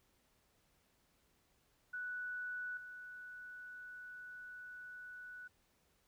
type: tone with level steps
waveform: sine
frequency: 1480 Hz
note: F#6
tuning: in tune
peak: -40 / -48 dBFS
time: 1.93-5.48 s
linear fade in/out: 10 ms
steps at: 2.77 s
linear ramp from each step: 2 ms
effects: pink hiss -75 dBFS RMS until 6.07 s